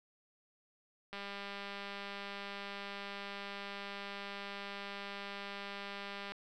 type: click train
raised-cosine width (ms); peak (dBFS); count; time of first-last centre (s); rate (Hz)
0.3; -28; 1039; 1.13-6.32; 200
effects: none